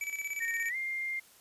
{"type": "tone with tremolo", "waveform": "square", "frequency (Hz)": 2300, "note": "D7", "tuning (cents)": -37, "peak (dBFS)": -33, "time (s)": [0.01, 0.7], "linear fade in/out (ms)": 2, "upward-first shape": "square", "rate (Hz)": 17, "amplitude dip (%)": 65}
{"type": "tone with pitch glide", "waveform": "sine", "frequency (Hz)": [1847, 2109], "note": ["A#6", "C7"], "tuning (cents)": [-16, 13], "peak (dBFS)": -32, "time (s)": [0.4, 1.2], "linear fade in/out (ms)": 10, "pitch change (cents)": 229, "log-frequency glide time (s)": [0.69, 0.76]}
{"effects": ["white hiss -59 dBFS RMS until 1.4 s", "resampled to 32000 Hz"]}